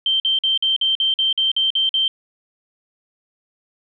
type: tone bursts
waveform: sine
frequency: 3131 Hz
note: G7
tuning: 3 cents flat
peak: -15 dBFS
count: 11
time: 0.06-2.08 s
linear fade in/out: 2 ms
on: 140 ms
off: 48 ms
effects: none